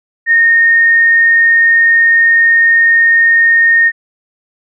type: tone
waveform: sine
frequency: 1842 Hz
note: A#6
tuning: 21 cents flat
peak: -5 dBFS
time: 0.26-3.92 s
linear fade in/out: 50 ms
effects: none